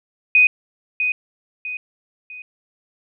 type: tone with echo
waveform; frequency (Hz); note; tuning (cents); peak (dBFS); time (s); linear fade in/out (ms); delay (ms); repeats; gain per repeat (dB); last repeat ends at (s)
sine; 2495; D#7; +4; -9; 0.35-0.47; 2; 650; 3; -8; 2.42
effects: none